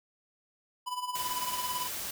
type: tone with tremolo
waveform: square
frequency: 995 Hz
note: B5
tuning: 13 cents sharp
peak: -31 dBFS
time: 0.86-1.88 s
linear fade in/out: 20 ms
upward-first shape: sine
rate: 18 Hz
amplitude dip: 70%
type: noise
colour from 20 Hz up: white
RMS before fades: -37 dBFS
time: 1.15-2.11 s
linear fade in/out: 5 ms
effects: none